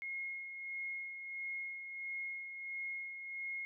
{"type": "tone with tremolo", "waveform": "sine", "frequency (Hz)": 2155, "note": "C#7", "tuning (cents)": -49, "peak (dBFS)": -38, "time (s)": [0.02, 3.65], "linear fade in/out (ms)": 0, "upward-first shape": "sine", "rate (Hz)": 1.5, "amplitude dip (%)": 50, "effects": []}